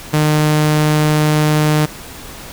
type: tone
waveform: sawtooth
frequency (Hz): 152.2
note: D#3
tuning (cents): -38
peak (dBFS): -7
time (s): 0.13-1.86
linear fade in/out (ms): 10
effects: pink hiss -33 dBFS RMS until 2.52 s